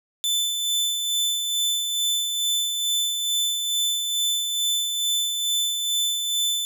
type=tone with tremolo; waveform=sawtooth; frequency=3520 Hz; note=A7; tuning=in tune; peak=-17 dBFS; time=0.24-6.65 s; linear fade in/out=0 ms; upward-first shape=sine; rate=2.3 Hz; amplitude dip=40%; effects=none